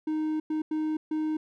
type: tone bursts at uneven times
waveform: triangle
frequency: 310.4 Hz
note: D#4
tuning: 4 cents flat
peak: -24 dBFS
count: 4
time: 0.07-0.4 / 0.5-0.62 / 0.71-0.97 / 1.11-1.37 s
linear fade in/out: 5 ms
effects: none